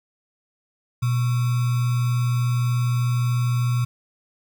sine tone with sample-and-hold, 121.7 Hz, B2, 25 cents flat, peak -18 dBFS, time 1.02-3.85 s, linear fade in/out 10 ms, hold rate 1225 Hz, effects none

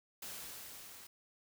white noise with level ramp, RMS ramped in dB -45 to -54 dBFS, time 0.22-1.07 s, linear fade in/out 5 ms, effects none

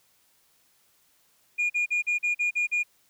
sine tone bursts, 2431 Hz, D#7, 41 cents flat, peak -20 dBFS, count 8, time 1.58-2.834 s, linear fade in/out 20 ms, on 120 ms, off 42 ms, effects tanh soft clip ceiling -21 dBFS + white hiss -65 dBFS RMS until 3.09 s

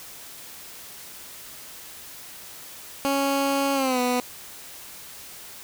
15% pulse tone with pitch glide, 276.6 to 247.9 Hz, C#4 to B3, -4 to +7 cents, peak -15 dBFS, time 3.05-4.2 s, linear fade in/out 0 ms, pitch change -189 cents, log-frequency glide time 3.74-4 s, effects white hiss -42 dBFS RMS until 5.63 s

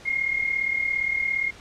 sine tone with amplitude modulation, 2139 Hz, C7, 38 cents sharp, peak -19 dBFS, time 0.05-1.51 s, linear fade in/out 20 ms, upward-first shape sine, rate 37.4 Hz, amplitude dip 70%, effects pink hiss -46 dBFS RMS until 1.6 s + low-pass 6000 Hz 12 dB/octave

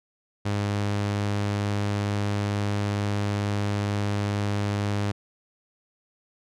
sawtooth tone, 102.2 Hz, G#2, 27 cents flat, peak -20 dBFS, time 0.45-5.12 s, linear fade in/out 10 ms, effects low-pass 7000 Hz 12 dB/octave

